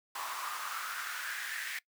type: noise with high-pass filter sweep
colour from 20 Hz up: pink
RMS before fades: -39 dBFS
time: 0.15-1.79 s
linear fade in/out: 5 ms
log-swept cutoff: 1000 to 1900 Hz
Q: 4.8
effects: noise-tail reverb RT60 0.1 s tail -21 dB re dry